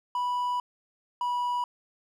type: tone pair in turn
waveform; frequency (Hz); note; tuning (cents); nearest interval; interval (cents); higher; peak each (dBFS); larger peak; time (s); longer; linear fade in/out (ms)
triangle; 984 / 976.6; B5 / B5; -7 / -20; unison; 13; first; -24; neither; 0.15-0.6 / 1.21-1.64; first; 2
effects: none